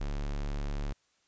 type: tone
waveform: square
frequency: 35.8 Hz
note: D1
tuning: 43 cents flat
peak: -32 dBFS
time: 0-0.93 s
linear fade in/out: 10 ms
effects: white hiss -71 dBFS RMS until 1.27 s + resampled to 16000 Hz